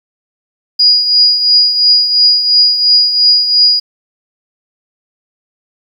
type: tone with tremolo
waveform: sine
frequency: 4892 Hz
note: D#8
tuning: 30 cents flat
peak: -3 dBFS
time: 0.79-3.8 s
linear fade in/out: 10 ms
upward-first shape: triangle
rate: 2.9 Hz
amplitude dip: 65%
effects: 7-bit